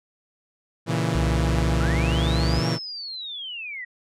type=chord; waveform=sawtooth; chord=A# diminished; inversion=none; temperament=equal; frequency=116.54 / 138.59 / 164.81 Hz; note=A#2 / C#3 / E3; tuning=0 / 0 / 0 cents; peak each=-22 / -24 / -21 dBFS; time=0.86-2.79 s; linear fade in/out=50 ms
type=tone; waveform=sine; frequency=63.6 Hz; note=C2; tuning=48 cents flat; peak=-22 dBFS; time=1.15-2.6 s; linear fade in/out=0 ms
type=linear two-way sweep; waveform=sine; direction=up then down; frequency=1271 to 5588 to 1886 Hz; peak=-31 dBFS; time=1.8-3.85 s; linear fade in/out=10 ms; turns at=2.68 s
effects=low-pass 9000 Hz 12 dB/octave